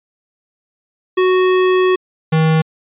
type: tone pair in turn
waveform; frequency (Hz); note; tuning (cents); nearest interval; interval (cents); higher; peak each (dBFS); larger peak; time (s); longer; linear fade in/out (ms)
square; 369.9 / 159.07; F#4 / D#3; 0 / +39; octave + minor third; 1461; first; -11; neither; 1.17-1.96 / 2.32-2.62; first; 10
effects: resampled to 8000 Hz